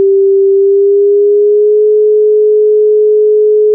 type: tone with pitch glide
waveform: sine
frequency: 391.7 to 424.7 Hz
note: G4 to G#4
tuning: -1 to +39 cents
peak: -4 dBFS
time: 0-3.74 s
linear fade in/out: 0 ms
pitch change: +140 cents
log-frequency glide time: 0.52-1.84 s
effects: none